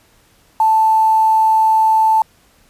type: tone with quantisation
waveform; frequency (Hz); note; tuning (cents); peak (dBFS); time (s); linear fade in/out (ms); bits
sine; 880; A5; 0; -9; 0.6-2.22; 2; 6
effects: pink hiss -53 dBFS RMS until 2.69 s + resampled to 32000 Hz